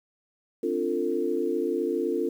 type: chord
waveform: sine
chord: D minor seventh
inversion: third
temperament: equal with one note detuned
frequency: 261.6 / 293.7 / 349.2 / 450 Hz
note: C4 / D4 / F4 / A4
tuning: 0 / 0 / 0 / +39 cents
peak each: -33 / -32 / -28 / -28 dBFS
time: 0.63-2.29 s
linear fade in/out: 5 ms
effects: 9-bit